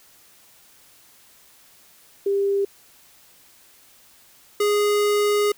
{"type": "tone pair in turn", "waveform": ["sine", "square"], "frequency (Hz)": [397.8, 413.8], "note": ["G4", "G#4"], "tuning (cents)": [25, -6], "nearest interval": "minor second", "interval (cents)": 69, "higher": "second", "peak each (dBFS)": -18, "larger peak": "neither", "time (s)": [[2.26, 2.65], [4.6, 5.52]], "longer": "second", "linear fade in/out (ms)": 5, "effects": ["white hiss -53 dBFS RMS until 5.57 s"]}